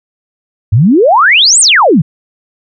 sine exponential two-way sweep, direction up then down, 94 to 9000 to 131.9 Hz, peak -3 dBFS, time 0.72-2.02 s, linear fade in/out 10 ms, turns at 1.6 s, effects none

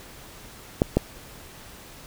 clicks, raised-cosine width 2 ms, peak -4 dBFS, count 2, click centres 0.819 / 0.97 s, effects pink hiss -45 dBFS RMS until 2.06 s

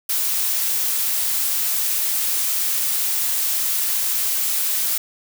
blue noise, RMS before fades -21 dBFS, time 0.09-4.98 s, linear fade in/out 5 ms, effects none

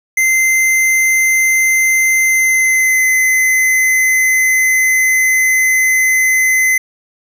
square tone with pitch glide, 2074 to 2044 Hz, C7 to C7, -16 to -41 cents, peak -10 dBFS, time 0.17-6.78 s, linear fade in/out 5 ms, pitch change -25 cents, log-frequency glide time 2.26-3.06 s, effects none

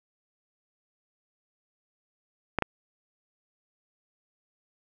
clicks, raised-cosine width 0.5 ms, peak -9 dBFS, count 2, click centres 2.587 / 2.623 s, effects none

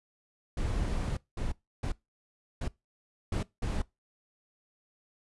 brown noise bursts at uneven times, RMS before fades -31 dBFS, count 6, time 0.57-1.17 / 1.37-1.52 / 1.83-1.92 / 2.61-2.68 / 3.32-3.43 / 3.62-3.82 s, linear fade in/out 5 ms, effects noise-tail reverb RT60 0.2 s tail -21 dB re dry + resampled to 24000 Hz

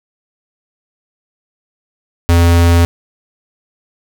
square tone, 85.3 Hz, F2, 40 cents flat, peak -7 dBFS, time 2.29-2.85 s, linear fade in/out 0 ms, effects none

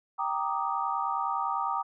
sine chord, Eb major seventh, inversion first, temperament equal, 784 / 932.3 / 1174.7 / 1244.5 Hz, G5 / Bb5 / D6 / Eb6, 0 / 0 / 0 / 0 cents, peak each -33 / -32 / -33 / -33 dBFS, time 0.18-1.83 s, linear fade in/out 20 ms, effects none

